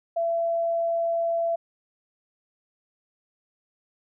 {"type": "tone", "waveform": "sine", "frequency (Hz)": 672, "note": "E5", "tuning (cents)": 33, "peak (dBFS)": -22, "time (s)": [0.16, 1.56], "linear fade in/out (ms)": 10, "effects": []}